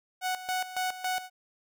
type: tone with tremolo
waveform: sawtooth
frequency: 740 Hz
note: F#5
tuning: in tune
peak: -24 dBFS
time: 0.21-1.3 s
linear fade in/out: 50 ms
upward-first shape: square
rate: 3.6 Hz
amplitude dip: 75%
effects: none